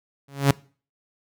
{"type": "tone with exponential growth", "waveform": "sawtooth", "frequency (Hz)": 139.3, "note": "C#3", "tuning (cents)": 9, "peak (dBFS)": -8, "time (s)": [0.28, 0.51], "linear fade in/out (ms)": 5, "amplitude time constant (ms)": 49, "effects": ["noise-tail reverb RT60 0.4 s tail -22 dB re dry"]}